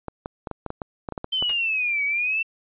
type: clicks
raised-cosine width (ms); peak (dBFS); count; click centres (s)
1; -16; 12; 0.083 / 0.259 / 0.472 / 0.513 / 0.663 / 0.704 / 0.818 / 1.088 / 1.123 / 1.178 / 1.244 / 1.425
type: exponential two-way sweep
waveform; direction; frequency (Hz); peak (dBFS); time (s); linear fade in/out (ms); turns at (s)
sine; down then up; 3127 to 2245 to 2697; -21; 1.32-2.43; 10; 2.04
type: noise with exponential decay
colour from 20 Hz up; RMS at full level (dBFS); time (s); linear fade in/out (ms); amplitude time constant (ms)
white; -25; 1.49-1.58; 5; 18
effects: resampled to 8000 Hz